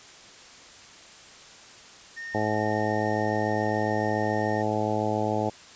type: tone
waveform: triangle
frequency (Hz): 1835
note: A#6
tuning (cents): -28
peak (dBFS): -33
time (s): 2.16-4.63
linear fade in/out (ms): 20
type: harmonic tone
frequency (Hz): 107.1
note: A2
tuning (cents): -46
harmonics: 1 / 2 / 3 / 4 / 5 / 6 / 7 / 8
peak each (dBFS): -32 / -32 / -32 / -32 / -32 / -32 / -32 / -32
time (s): 2.34-5.5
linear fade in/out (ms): 10
effects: white hiss -48 dBFS RMS until 5.75 s + resampled to 16000 Hz